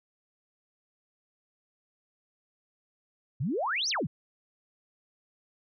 sine exponential two-way sweep, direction up then down, 111.9 to 6272 to 111.9 Hz, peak -27 dBFS, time 3.4-4.07 s, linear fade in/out 10 ms, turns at 3.89 s, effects none

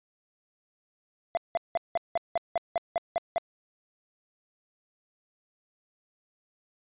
triangle tone bursts, 679 Hz, F5, 49 cents flat, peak -21 dBFS, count 11, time 1.35-3.381 s, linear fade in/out 0 ms, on 21 ms, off 180 ms, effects resampled to 8000 Hz

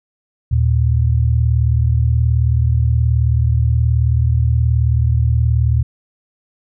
sine tone pair together, 77.78 / 116.54 Hz, D#2 / A#2, 0 / 0 cents, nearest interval perfect fifth, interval 700 cents, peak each -14 dBFS, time 0.51-5.83 s, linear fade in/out 10 ms, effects none

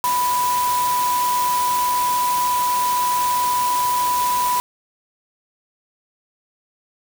sine tone in noise, 987.8 Hz, B5, in tune, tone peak -17 dBFS, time 0.04-4.6 s, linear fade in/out 0 ms, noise white, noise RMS -27 dBFS, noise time 0.04-4.6 s, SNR +7 dB, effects none

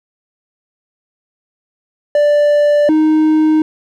triangle tone pair in turn, 587.3 / 311.1 Hz, D5 / D#4, 0 / 0 cents, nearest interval major seventh, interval 1100 cents, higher first, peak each -6 dBFS, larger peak neither, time 2.15-2.89 / 2.89-3.62 s, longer first, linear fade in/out 2 ms, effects none

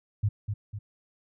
sine tone with echo, 103.83 Hz, G#2, in tune, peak -21 dBFS, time 0.23-0.29 s, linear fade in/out 10 ms, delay 250 ms, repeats 2, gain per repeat -6 dB, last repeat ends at 0.79 s, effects none

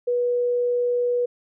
sine tone, 487.1 Hz, B4, 24 cents flat, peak -19 dBFS, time 0.07-1.26 s, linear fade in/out 10 ms, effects none

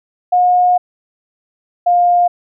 sine tone pair in turn, 720 / 705.6 Hz, F#5 / F5, -47 / +18 cents, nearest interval unison, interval 35 cents, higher first, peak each -8 dBFS, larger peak neither, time 0.32-0.78 / 1.86-2.28 s, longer first, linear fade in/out 10 ms, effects none

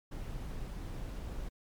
brown noise, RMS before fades -40 dBFS, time 0.11-1.49 s, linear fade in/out 10 ms, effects MP3 96 kbps

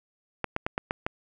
clicks, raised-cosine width 0.5 ms, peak -12 dBFS, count 6, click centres 0.443 / 0.564 / 0.665 / 0.779 / 0.909 / 1.065 s, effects none

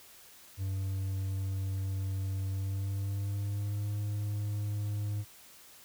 triangle tone with pitch glide, 96.2 to 103.7 Hz, G2 to G#2, -32 to -2 cents, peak -29 dBFS, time 0.57-5.25 s, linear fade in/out 50 ms, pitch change +130 cents, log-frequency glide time 2.51-3.95 s, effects white hiss -55 dBFS RMS until 5.84 s

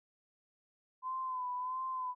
sine tone with vibrato, 1017 Hz, C6, 50 cents flat, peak -35 dBFS, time 1.02-2.15 s, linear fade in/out 50 ms, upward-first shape sine, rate 1.5 Hz, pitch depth 45 cents each way, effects none

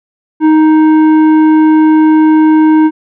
triangle tone with tanh clipping, 312.1 Hz, D#4, 5 cents sharp, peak -5 dBFS, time 0.4-2.91 s, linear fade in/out 50 ms, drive 14 dB, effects none

